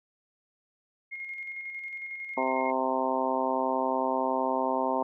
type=tone with tremolo; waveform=sine; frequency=2144 Hz; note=C7; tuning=42 cents sharp; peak=-34 dBFS; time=1.11-2.72 s; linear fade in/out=20 ms; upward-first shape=square; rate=11 Hz; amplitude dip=35%
type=harmonic tone; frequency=130.81 Hz; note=C3; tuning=in tune; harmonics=2 / 3 / 4 / 5 / 6 / 7 / 8; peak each=-33 / -35 / -33 / -32 / -35 / -30 / -35 dBFS; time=2.37-5.03 s; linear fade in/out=5 ms
effects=none